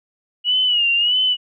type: tone with vibrato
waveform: sine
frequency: 2900 Hz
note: F#7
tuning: 35 cents flat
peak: -14 dBFS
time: 0.44-1.37 s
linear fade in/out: 50 ms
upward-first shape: sine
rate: 1.6 Hz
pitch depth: 81 cents each way
effects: none